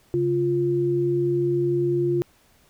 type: tone pair together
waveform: sine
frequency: 138.58 / 349.2 Hz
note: C#3 / F4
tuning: 0 / 0 cents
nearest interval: octave + major third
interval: 1600 cents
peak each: -26 / -20 dBFS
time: 0.14-2.22 s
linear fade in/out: 0 ms
effects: pink hiss -59 dBFS RMS until 2.69 s